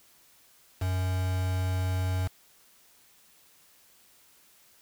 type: tone with quantisation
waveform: triangle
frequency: 92.5 Hz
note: F#2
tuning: in tune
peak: -24 dBFS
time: 0.81-2.28 s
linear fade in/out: 10 ms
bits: 6
effects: white hiss -60 dBFS RMS until 4.81 s